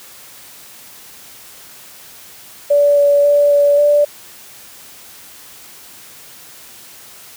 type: tone with pitch steps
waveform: sine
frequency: 577 / 573 / 579 / 575 / 585 Hz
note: D5 / D5 / D5 / D5 / D5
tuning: -31 / -43 / -25 / -37 / -7 cents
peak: -8 dBFS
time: 2.7-4.05 s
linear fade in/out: 10 ms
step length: 270 ms
effects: white hiss -39 dBFS RMS until 7.36 s + high-pass 60 Hz 12 dB/octave